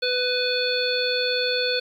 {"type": "harmonic tone with a mistuned harmonic", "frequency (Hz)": 498.2, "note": "B4", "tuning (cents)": 15, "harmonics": [1, 3, 5, 7, 9], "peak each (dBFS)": [-25, -29, -30, -29, -26], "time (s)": [0.02, 1.8], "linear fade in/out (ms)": 10, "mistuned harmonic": 9, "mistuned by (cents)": -45, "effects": ["9-bit"]}